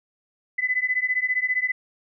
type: beating tone pair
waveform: sine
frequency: 2001 / 2016 Hz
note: B6 / B6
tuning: +22 / +35 cents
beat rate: 15 Hz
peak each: -24 dBFS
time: 0.58-1.72 s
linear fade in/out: 10 ms
effects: none